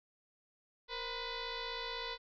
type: tone with frequency modulation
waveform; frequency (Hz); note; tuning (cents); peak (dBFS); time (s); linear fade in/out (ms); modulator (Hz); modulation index
sine; 1513; F#6; +38; -38; 0.88-2.18; 50; 495; 5.8
effects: none